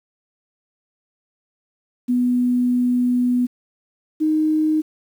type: tone pair in turn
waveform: sine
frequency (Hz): 246.9 / 310.3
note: B3 / D#4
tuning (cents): 0 / -5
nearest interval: major third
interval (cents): 395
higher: second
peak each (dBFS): -15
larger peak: neither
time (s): 2.08-3.47 / 4.2-4.82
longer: first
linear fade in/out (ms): 20
effects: 8-bit